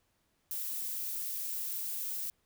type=noise; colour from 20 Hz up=violet; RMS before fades=-37 dBFS; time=0.51-2.3 s; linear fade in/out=0 ms; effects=pink hiss -75 dBFS RMS until 2.45 s